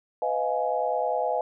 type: chord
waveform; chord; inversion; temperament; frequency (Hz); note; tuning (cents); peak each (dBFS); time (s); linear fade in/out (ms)
sine; F half-diminished seventh; second; just; 502.9 / 628.6 / 698.5 / 838.1; Cb5 / Eb5 / F5 / Ab5; +31 / +18 / 0 / +16; -29; 0.22-1.41; 2
effects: none